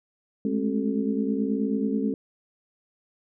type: tone cluster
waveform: sine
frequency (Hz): 208.1 / 217.4 / 268.9 / 376.9 / 437.8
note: G#3 / A3 / C4 / F#4 / A4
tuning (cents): +4 / -21 / +47 / +32 / -9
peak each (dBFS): -27 / -31 / -27 / -36 / -32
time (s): 0.45-2.14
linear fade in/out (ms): 2
effects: none